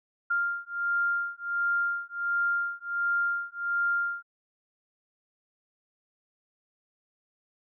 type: beating tone pair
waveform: sine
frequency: 1396.9 / 1398.3 Hz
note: F6 / F6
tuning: 0 / +2 cents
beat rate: 1.4 Hz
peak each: -29 dBFS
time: 0.3-4.23 s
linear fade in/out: 10 ms
effects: none